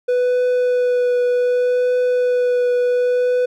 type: tone with vibrato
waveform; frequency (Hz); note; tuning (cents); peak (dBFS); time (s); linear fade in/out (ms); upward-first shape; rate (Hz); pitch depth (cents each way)
triangle; 494.7; B4; +3; -12; 0.08-3.46; 10; triangle; 0.66; 13
effects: none